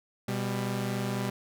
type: tone pair together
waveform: sawtooth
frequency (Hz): 124.1 / 198.25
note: B2 / G3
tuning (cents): +9 / +20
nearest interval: minor sixth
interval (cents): 811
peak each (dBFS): -28 / -28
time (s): 0.28-1.3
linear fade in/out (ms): 5
effects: none